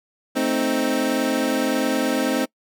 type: chord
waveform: 25% pulse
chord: A diminished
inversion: none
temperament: equal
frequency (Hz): 220 / 261.6 / 311.1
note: A3 / C4 / Eb4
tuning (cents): 0 / 0 / 0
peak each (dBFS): -23 / -18 / -21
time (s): 0.35-2.46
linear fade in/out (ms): 20
effects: noise-tail reverb RT60 0.1 s tail -25 dB re dry